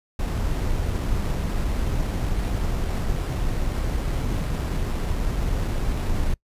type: noise with sample-and-hold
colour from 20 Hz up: brown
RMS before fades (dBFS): -24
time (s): 0.19-6.34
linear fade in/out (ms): 5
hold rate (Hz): 6300
effects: noise-tail reverb RT60 0.1 s tail -24 dB re dry + resampled to 32000 Hz